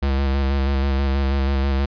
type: tone with vibrato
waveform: square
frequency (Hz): 68.3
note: C#2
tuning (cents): -25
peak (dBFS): -18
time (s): 0.02-1.86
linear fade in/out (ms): 10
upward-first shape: square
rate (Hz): 6.2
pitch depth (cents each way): 28
effects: resampled to 11025 Hz